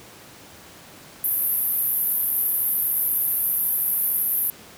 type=band-pass noise; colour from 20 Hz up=white; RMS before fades=-23 dBFS; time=1.24-4.5 s; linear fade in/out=0 ms; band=11000 to 14000 Hz; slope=96 dB/octave; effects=pink hiss -45 dBFS RMS until 4.77 s + high-pass 100 Hz 12 dB/octave